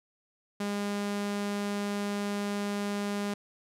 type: tone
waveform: sawtooth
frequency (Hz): 203.5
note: G#3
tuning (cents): -35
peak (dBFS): -26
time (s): 0.6-3.34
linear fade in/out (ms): 5
effects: low-pass 11000 Hz 12 dB/octave